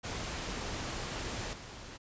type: noise with level steps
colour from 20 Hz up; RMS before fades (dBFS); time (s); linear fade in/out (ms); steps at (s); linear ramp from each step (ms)
pink; -38 / -47; 0.03-1.98; 20; 1.53; 2
effects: resampled to 16000 Hz

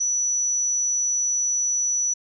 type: tone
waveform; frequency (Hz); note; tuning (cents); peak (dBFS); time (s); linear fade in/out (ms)
sine; 5920; F#8; 0; -20; 0-2.14; 10
effects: none

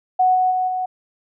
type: tone with level steps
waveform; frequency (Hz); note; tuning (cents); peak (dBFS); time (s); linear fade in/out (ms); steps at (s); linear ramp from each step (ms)
sine; 740; F#5; 0; -12 / -14 / -17 / -20; 0.19-0.86; 10; 0.34 / 0.5 / 0.67; 20
effects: none

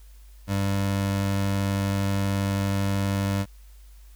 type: tone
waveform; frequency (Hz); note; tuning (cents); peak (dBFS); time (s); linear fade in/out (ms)
25% pulse; 98.6; G2; +11; -19; 0.47-3.46; 50
effects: added 50 Hz sine -45 dBFS peak until 4.15 s + white hiss -60 dBFS RMS until 4.15 s

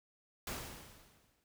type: noise with exponential decay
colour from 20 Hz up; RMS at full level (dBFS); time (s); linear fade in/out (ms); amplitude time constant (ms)
pink; -39; 0.47-1.44; 2; 210
effects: none

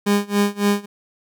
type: tone with tremolo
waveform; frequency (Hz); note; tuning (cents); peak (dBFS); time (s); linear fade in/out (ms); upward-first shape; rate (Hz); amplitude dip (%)
30% pulse; 203.6; G#3; -34; -11; 0.06-0.86; 10; sine; 3.6; 95
effects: none

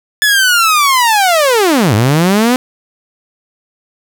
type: linear two-way sweep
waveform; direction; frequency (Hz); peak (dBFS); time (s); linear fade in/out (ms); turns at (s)
sawtooth; down then up; 1733 to 98.9 to 257.9; -4; 0.22-2.56; 0; 1.94
effects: none

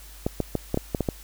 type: clicks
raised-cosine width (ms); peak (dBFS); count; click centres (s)
2; -10; 8; 0.265 / 0.403 / 0.553 / 0.744 / 0.774 / 0.948 / 1.007 / 1.088
effects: added 50 Hz sine -44 dBFS peak until 1.23 s + white hiss -48 dBFS RMS until 1.23 s

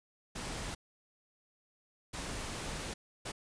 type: noise bursts at uneven times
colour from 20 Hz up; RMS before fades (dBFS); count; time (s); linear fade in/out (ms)
pink; -40; 3; 0.35-0.75 / 2.13-2.94 / 3.25-3.32; 10
effects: resampled to 22050 Hz

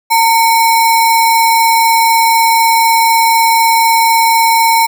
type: tone with sample-and-hold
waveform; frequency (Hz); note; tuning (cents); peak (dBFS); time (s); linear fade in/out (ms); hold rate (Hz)
sine; 912; A#5; -38; -6; 0.1-4.87; 20; 3150
effects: none

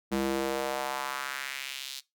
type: tone with high-pass filter sweep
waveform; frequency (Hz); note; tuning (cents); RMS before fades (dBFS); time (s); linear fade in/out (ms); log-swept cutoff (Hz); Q
square; 67.3; C2; +49; -33; 0.11-2.01; 20; 240 to 4200; 1.9
effects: noise-tail reverb RT60 0.2 s tail -20 dB re dry

